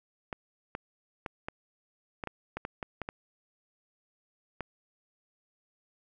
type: clicks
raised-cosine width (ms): 0.5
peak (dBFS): -20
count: 12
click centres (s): 0.328 / 0.751 / 1.262 / 1.485 / 2.238 / 2.273 / 2.57 / 2.651 / 2.828 / 3.017 / 3.089 / 4.607
effects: none